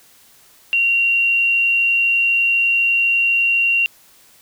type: tone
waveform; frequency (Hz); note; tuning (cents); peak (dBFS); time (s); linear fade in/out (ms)
sine; 2756; F7; -24; -13; 0.73-3.86; 0
effects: white hiss -50 dBFS RMS until 4.41 s